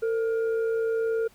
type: tone with frequency modulation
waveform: sine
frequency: 450.8 Hz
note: A4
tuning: 42 cents sharp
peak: -23 dBFS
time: 0.02-1.28 s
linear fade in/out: 10 ms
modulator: 961 Hz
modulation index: 0.33
effects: pink hiss -58 dBFS RMS until 1.34 s